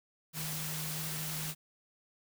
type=tone in noise; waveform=sine; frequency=155.56 Hz; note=D#3; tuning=in tune; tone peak=-40 dBFS; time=0.33-1.55 s; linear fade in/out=50 ms; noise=white; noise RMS=-39 dBFS; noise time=0.33-1.55 s; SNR=-4 dB; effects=none